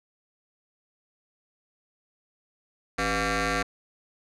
10% pulse ring-modulated tone, 220 Hz, A3, in tune, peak -13 dBFS, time 2.98-3.63 s, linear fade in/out 10 ms, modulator 932 Hz, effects low-pass 8000 Hz 12 dB/octave

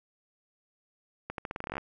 accelerating click train, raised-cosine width 0.5 ms, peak -20 dBFS, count 14, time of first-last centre 1.3-1.781 s, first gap 82 ms, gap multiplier 0.85, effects none

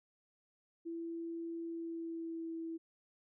sine tone with pitch glide, 333.6 to 328.2 Hz, E4 to E4, +21 to -8 cents, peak -39 dBFS, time 0.85-2.78 s, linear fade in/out 20 ms, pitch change -29 cents, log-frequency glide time 1.64-2.54 s, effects none

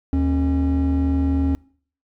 triangle tone pair together, 76.4 / 272.3 Hz, D#2 / C#4, -31 / -31 cents, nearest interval octave + minor seventh, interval 2200 cents, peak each -16 dBFS, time 0.13-1.55 s, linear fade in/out 0 ms, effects noise-tail reverb RT60 0.5 s tail -25 dB re dry + tanh soft clip ceiling -12 dBFS

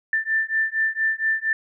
sine beating tone pair, 1774 / 1778.3 Hz, A6 / A6, +14 / +18 cents, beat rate 4.3 Hz, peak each -23 dBFS, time 0.13-1.53 s, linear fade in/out 2 ms, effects none

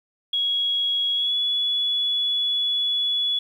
sine tone with pitch glide, 3322 to 3404 Hz, G#7 to G#7, 0 to +42 cents, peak -20 dBFS, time 0.33-3.39 s, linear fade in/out 5 ms, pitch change +42 cents, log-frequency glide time 1.14-1.35 s, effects 9-bit

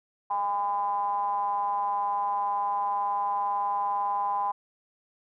triangle ring-modulated tone, 100.1 Hz, G2, 37 cents sharp, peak -20 dBFS, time 0.3-4.52 s, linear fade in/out 10 ms, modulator 911 Hz, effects none

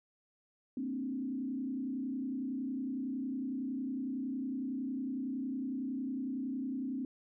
sine tone with frequency modulation, 261.1 Hz, C4, 3 cents flat, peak -34 dBFS, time 0.77-7.05 s, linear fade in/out 2 ms, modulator 30.9 Hz, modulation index 1, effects none

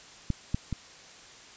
clicks, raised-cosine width 5 ms, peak -14 / -14 / -18 dBFS, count 3, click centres 0.303 / 0.545 / 0.727 s, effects white hiss -50 dBFS RMS until 1.56 s + resampled to 16000 Hz

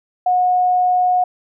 sine tone, 727 Hz, F#5, 31 cents flat, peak -12 dBFS, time 0.26-1.24 s, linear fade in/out 5 ms, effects none

